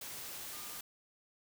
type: tone in noise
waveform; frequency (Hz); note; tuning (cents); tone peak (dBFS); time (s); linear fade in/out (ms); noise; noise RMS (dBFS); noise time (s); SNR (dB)
sine; 1208; D6; +48; -56; 0.53-0.79; 5; white; -45; 0.01-0.81; -14
effects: none